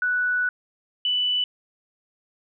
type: tone pair in turn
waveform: sine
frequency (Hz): 1480 / 2978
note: F#6 / F#7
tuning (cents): 0 / +11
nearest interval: octave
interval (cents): 1211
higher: second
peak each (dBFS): -20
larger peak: neither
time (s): 0.02-0.49 / 1.05-1.44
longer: first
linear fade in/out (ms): 2
effects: none